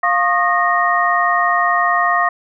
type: tone cluster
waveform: sine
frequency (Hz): 702 / 1087 / 1227 / 1861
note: F5 / C#6 / D#6 / A#6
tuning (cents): +9 / -34 / -25 / -3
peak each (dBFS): -18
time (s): 0.03-2.29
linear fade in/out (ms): 5
effects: none